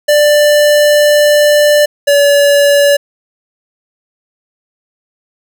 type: tone pair in turn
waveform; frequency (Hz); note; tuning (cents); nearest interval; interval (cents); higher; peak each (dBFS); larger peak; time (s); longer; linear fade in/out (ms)
square; 591 / 571.5; D5 / D5; +11 / -47; minor second; 58; first; -6; neither; 0.08-1.86 / 2.07-2.97; first; 10
effects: none